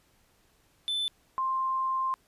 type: tone pair in turn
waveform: triangle / sine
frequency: 3520 / 1051.7 Hz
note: A7 / C6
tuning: 0 / +9 cents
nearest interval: octave + major sixth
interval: 2091 cents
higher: first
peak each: -26 dBFS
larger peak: neither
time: 0.88-1.08 / 1.38-2.14 s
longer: second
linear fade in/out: 0 ms
effects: pink hiss -66 dBFS RMS until 2.27 s + resampled to 32000 Hz